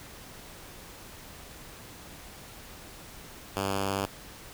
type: tone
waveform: 5% pulse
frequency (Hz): 98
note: G2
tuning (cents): 0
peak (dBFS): -17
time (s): 3.56-4.06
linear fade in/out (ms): 5
effects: pink hiss -47 dBFS RMS until 4.53 s